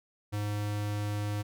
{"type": "tone", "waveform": "square", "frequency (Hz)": 103.83, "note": "G#2", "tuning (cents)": 0, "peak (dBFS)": -31, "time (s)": [0.32, 1.43], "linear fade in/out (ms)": 20, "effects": []}